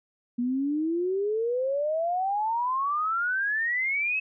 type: exponential sweep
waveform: sine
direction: up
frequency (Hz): 237.3 to 2609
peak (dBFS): -24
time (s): 0.38-4.2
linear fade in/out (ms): 10
effects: none